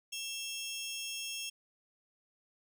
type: tone pair together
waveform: 20% pulse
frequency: 2700 / 3261 Hz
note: E7 / G#7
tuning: +41 / -32 cents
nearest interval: minor third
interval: 327 cents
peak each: -36 / -36 dBFS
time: 0.12-1.5 s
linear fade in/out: 10 ms
effects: none